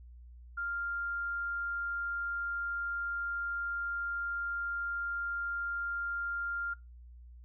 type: tone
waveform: sine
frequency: 1396.9 Hz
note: F6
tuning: in tune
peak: -33 dBFS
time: 0.57-6.74 s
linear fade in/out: 10 ms
effects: noise-tail reverb RT60 0.2 s tail -21 dB re dry + added 60 Hz sine -49 dBFS peak until 7.44 s